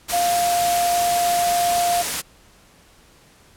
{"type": "tone in noise", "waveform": "sine", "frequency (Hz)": 700, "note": "F5", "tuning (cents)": 4, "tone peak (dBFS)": -17, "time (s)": [0.12, 2.03], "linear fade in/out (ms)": 20, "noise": "white", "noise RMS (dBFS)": -24, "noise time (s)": [0.08, 2.22], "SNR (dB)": 4, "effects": ["pink hiss -52 dBFS RMS until 3.56 s", "low-pass 12000 Hz 12 dB/octave"]}